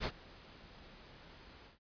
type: noise with ADSR envelope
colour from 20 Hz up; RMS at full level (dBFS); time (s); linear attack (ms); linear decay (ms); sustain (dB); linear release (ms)
pink; -34; 0-1.79; 45; 66; -22; 140
effects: resampled to 11025 Hz